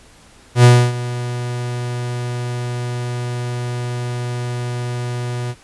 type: tone with ADSR envelope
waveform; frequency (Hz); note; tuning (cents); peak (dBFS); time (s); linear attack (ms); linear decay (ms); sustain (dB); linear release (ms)
45% pulse; 122.1; B2; -19; -4; 0.55-5.55; 90; 280; -17; 50
effects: pink hiss -47 dBFS RMS until 5.63 s + resampled to 24000 Hz